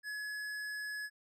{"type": "tone with tanh clipping", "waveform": "sine", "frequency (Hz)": 1695, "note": "G#6", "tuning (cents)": 35, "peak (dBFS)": -40, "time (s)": [0.03, 1.1], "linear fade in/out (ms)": 50, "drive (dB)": 15, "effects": []}